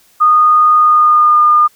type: tone with pitch glide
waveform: sine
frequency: 1231 to 1212.7 Hz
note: D#6 to D#6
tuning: -19 to -45 cents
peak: -5 dBFS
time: 0.2-1.68 s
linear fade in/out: 20 ms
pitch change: -26 cents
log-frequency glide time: 0.78-1.41 s
effects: white hiss -50 dBFS RMS until 1.75 s